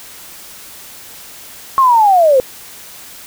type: linear sweep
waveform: sine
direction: down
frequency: 1096 to 497.5 Hz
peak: -6 dBFS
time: 1.78-2.4 s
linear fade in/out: 0 ms
effects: white hiss -35 dBFS RMS until 3.26 s